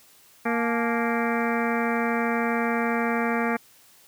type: harmonic tone with a mistuned harmonic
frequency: 233.1 Hz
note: A#3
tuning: in tune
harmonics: 1 / 2 / 3 / 4 / 5 / 6 / 7 / 8 / 9 / 10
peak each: -26 / -29 / -31 / -32 / -33 / -34 / -34 / -35 / -36 / -36 dBFS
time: 0.45-3.57 s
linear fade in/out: 10 ms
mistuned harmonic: 4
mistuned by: -130 cents
effects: white hiss -55 dBFS RMS until 4.07 s + high-pass 60 Hz 12 dB/octave